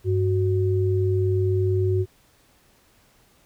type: tone pair together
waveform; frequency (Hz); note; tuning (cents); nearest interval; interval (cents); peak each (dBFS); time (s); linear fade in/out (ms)
sine; 98.8 / 370; G2 / F#4; +14 / 0; octave + major seventh; 2286; -20 / -23; 0.04-2.06; 50
effects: pink hiss -59 dBFS RMS until 3.45 s